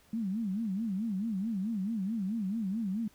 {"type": "tone with vibrato", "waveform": "sine", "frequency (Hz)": 207.7, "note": "G#3", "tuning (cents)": 0, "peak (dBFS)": -30, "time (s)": [0.13, 3.08], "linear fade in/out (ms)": 5, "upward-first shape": "sine", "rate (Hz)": 4.6, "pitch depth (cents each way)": 200, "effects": ["pink hiss -63 dBFS RMS until 3.14 s"]}